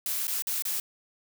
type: noise with dropouts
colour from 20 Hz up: blue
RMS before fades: -30 dBFS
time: 0.06-0.8 s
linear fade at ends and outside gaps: 2 ms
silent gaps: 0.271-0.279 / 0.422-0.47 / 0.623-0.652 s
effects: none